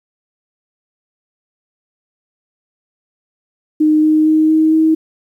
sine tone with pitch steps, 307.5 / 310 / 312.5 / 315.1 / 317.6 Hz, D#4 / D#4 / D#4 / D#4 / D#4, -20 / -6 / +8 / +22 / +36 cents, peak -8 dBFS, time 3.8-4.95 s, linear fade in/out 10 ms, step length 230 ms, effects 8-bit

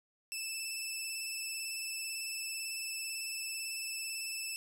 15% pulse tone with vibrato, 2637 Hz, E7, in tune, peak -30 dBFS, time 0.32-4.56 s, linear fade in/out 0 ms, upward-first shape square, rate 18 Hz, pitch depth 15 cents each way, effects none

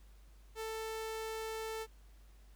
sawtooth tone, 442.5 Hz, A4, 10 cents sharp, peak -35 dBFS, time 0.55-1.87 s, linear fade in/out 50 ms, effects added 50 Hz sine -56 dBFS peak until 2.55 s + pink hiss -69 dBFS RMS until 2.55 s

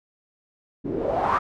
white noise with low-pass filter sweep, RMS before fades -24 dBFS, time 0.84-1.39 s, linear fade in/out 20 ms, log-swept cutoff 280 to 1300 Hz, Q 4.9, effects none

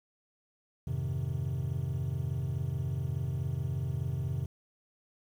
triangle chord, F minor seventh, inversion none, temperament equal, 87.31 / 103.83 / 130.81 / 155.56 Hz, F2 / Ab2 / C3 / Eb3, 0 / 0 / 0 / 0 cents, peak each -35 / -37 / -31 / -37 dBFS, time 0.87-4.46 s, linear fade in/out 5 ms, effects 10-bit

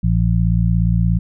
harmonic tone, 57 Hz, A#1, 38 cents flat, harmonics 1 / 2 / 3, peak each -17 / -17 / -17 dBFS, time 0.03-1.19 s, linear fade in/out 10 ms, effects none

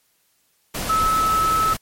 sine tone in noise, 1300 Hz, E6, 24 cents flat, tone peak -16 dBFS, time 0.89-1.74 s, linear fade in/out 10 ms, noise pink, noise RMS -27 dBFS, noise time 0.74-1.77 s, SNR +8 dB, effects white hiss -64 dBFS RMS until 1.81 s + MP3 64 kbps

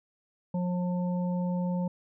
harmonic tone, 178.8 Hz, F3, 41 cents sharp, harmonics 1 / 3 / 5, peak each -27 / -37 / -41 dBFS, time 0.54-1.88 s, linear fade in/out 5 ms, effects none

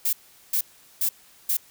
violet noise bursts, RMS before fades -23 dBFS, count 4, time 0.05-1.57 s, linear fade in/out 5 ms, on 80 ms, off 400 ms, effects white hiss -54 dBFS RMS until 1.7 s

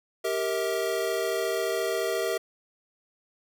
square chord, E diminished, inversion first, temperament equal with one note detuned, 392 / 466.2 / 643.8 Hz, G4 / Bb4 / E5, 0 / 0 / -41 cents, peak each -31 dBFS, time 0.24-2.38 s, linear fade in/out 10 ms, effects none

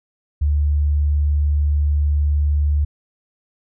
sine tone, 73.4 Hz, D2, in tune, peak -14 dBFS, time 0.41-2.85 s, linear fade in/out 10 ms, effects none

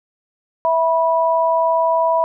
sine tone pair together, 656 / 978.6 Hz, E5 / B5, -9 / -16 cents, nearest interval perfect fifth, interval 693 cents, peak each -16 dBFS, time 0.65-2.24 s, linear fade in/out 0 ms, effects none

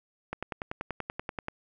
click train, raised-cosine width 0.5 ms, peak -18 dBFS, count 13, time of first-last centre 0.33-1.484 s, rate 10.4 Hz, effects none

